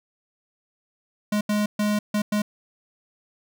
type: tone bursts at uneven times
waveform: square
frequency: 209 Hz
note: G#3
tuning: 11 cents sharp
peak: -21 dBFS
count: 5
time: 1.32-1.41 / 1.49-1.66 / 1.79-1.99 / 2.14-2.22 / 2.32-2.42 s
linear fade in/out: 5 ms
effects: none